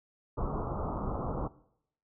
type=low-pass noise; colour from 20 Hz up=pink; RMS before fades=-34 dBFS; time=0.37-1.48 s; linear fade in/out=10 ms; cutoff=1300 Hz; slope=96 dB/octave; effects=noise-tail reverb RT60 0.7 s tail -19 dB re dry